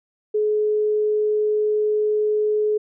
sine tone, 424.4 Hz, G#4, 38 cents sharp, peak -17 dBFS, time 0.34-2.78 s, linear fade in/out 10 ms, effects none

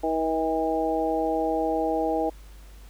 harmonic tone with a mistuned harmonic, 160 Hz, D#3, 49 cents sharp, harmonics 2 / 3 / 4 / 5, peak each -28 / -28 / -28 / -28 dBFS, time 0.03-2.3 s, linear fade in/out 10 ms, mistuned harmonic 5, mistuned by +16 cents, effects added 50 Hz sine -43 dBFS peak until 2.89 s + pink hiss -55 dBFS RMS until 2.89 s

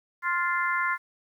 harmonic tone with a mistuned harmonic, 350.6 Hz, F4, 7 cents sharp, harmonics 3 / 4 / 5 / 6, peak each -28 / -29 / -30 / -31 dBFS, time 0.22-0.98 s, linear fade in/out 50 ms, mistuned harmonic 6, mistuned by -21 cents, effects 10-bit

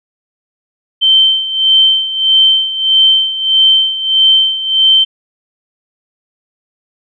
sine tone with tremolo, 3108 Hz, G7, 16 cents flat, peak -4 dBFS, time 1.01-5.05 s, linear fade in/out 20 ms, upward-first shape sine, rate 1.6 Hz, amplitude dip 75%, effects none

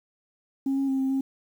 sine tone with pitch steps, 270.9 / 273.2 / 267.3 / 265.7 / 268.8 Hz, C#4 / C#4 / C4 / C4 / C4, -40 / -25 / +37 / +27 / +47 cents, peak -21 dBFS, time 0.66-1.21 s, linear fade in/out 5 ms, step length 110 ms, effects tanh soft clip ceiling -20 dBFS + 9-bit

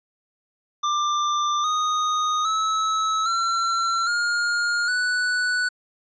square tone with pitch steps, 1187 / 1241 / 1297.4 / 1356.4 / 1418.1 / 1482.6 Hz, D6 / D#6 / E6 / E6 / F6 / F#6, +18 / -5 / -28 / +49 / +26 / +3 cents, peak -21 dBFS, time 0.83-5.69 s, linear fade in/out 10 ms, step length 810 ms, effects resampled to 16000 Hz

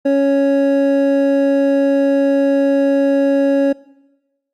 triangle tone pair together, 277.2 / 554.4 Hz, C#4 / C#5, 0 / 0 cents, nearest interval octave, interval 1200 cents, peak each -12 dBFS, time 0.05-3.73 s, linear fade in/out 10 ms, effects noise-tail reverb RT60 1.0 s tail -21 dB re dry + Opus 48 kbps

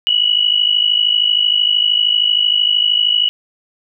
sine tone pair together, 2907 / 2960 Hz, F#7 / F#7, -31 / 0 cents, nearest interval unison, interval 31 cents, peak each -14 dBFS, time 0.07-3.29 s, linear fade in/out 0 ms, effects none

